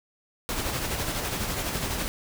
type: noise with tremolo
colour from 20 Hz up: pink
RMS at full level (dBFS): -28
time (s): 0.49-2.08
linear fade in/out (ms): 0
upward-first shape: sine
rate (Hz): 12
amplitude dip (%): 40
effects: none